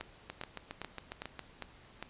two click trains, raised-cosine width 0.3 ms, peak -23 / -24 dBFS, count 6 / 9, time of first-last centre 0.01-2.026 / 0.3-1.393 s, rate 2.48 / 7.32 Hz, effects pink hiss -58 dBFS RMS until 2.09 s + resampled to 8000 Hz

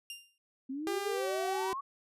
sawtooth tone with exponential decay, 2794 Hz, F7, in tune, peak -35 dBFS, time 0.1-0.38 s, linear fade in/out 1 ms, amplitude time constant 59 ms
sine exponential sweep, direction up, 256.5 to 1143 Hz, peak -35 dBFS, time 0.69-1.81 s, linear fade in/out 10 ms
sawtooth tone with pitch glide, 400 to 380.6 Hz, G4 to F#4, +35 to +49 cents, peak -29 dBFS, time 0.87-1.73 s, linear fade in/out 0 ms, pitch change -86 cents, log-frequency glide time 1.09-1.29 s
effects resampled to 32000 Hz

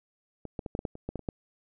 clicks, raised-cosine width 2 ms, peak -25 / -20 / -22 / -18 / -21 / -17 / -30 / -20 / -20 / -30 / -18 dBFS, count 11, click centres 0.453 / 0.592 / 0.662 / 0.751 / 0.791 / 0.852 / 0.954 / 1.09 / 1.157 / 1.193 / 1.288 s, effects none

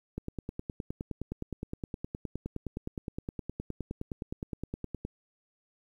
click train, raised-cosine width 3 ms, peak -22 dBFS, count 48, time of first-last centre 0.18-5.05 s, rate 9.65 Hz, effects 10-bit

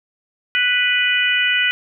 harmonic tone, 493.9 Hz, B4, in tune, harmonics 3 / 4 / 5 / 6, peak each -20 / -20 / -20 / -20 dBFS, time 0.55-1.71 s, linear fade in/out 0 ms, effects none

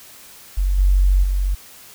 sine tone with level steps, 46.92 Hz, F#1, 25 cents sharp, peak -15 / -11 / -16 dBFS, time 0.57-1.55 s, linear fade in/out 10 ms, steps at 0.78 / 1.23 s, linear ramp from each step 10 ms, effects white hiss -43 dBFS RMS until 1.94 s

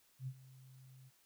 sine tone with ADSR envelope, 130.81 Hz, C3, in tune, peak -38 dBFS, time 0.19-1.11 s, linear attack 82 ms, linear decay 60 ms, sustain -18 dB, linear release 36 ms, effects white hiss -71 dBFS RMS until 1.25 s

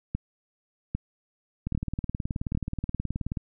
two click trains, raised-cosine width 5 ms, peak -15 / -17 dBFS, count 4 / 33, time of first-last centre 0.15-2.55 / 1.67-3.372 s, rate 1.25 / 18.8 Hz, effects none

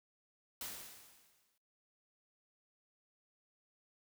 white noise with exponential decay, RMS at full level -42 dBFS, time 0.61-1.58 s, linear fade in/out 2 ms, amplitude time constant 210 ms, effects noise-tail reverb RT60 0.8 s tail -25 dB re dry

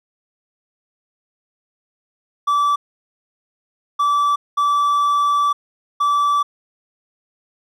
triangle tone bursts at uneven times, 1158 Hz, D6, 25 cents flat, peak -12 dBFS, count 4, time 2.47-2.76 / 3.99-4.36 / 4.57-5.53 / 6-6.43 s, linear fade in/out 10 ms, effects none

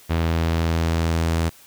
sawtooth tone with low-pass filter sweep, 82.41 Hz, E2, in tune, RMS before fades -21 dBFS, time 0.09-1.5 s, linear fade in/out 20 ms, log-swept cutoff 3700 to 9700 Hz, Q 0.9, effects white hiss -49 dBFS RMS until 1.66 s

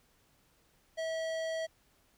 sine tone with hard clipping, 647 Hz, E5, 32 cents flat, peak -35 dBFS, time 0.97-1.67 s, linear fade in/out 20 ms, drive 16 dB, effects pink hiss -69 dBFS RMS until 2.17 s

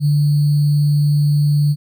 sine tone with sample-and-hold, 146.83 Hz, D3, in tune, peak -11 dBFS, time 0-1.76 s, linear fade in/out 50 ms, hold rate 4410 Hz, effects none

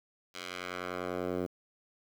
10% pulse tone with band-pass filter sweep, 90.1 Hz, F#2, 45 cents flat, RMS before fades -37 dBFS, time 0.34-1.47 s, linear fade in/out 20 ms, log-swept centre 3800 to 360 Hz, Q 0.85, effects 9-bit

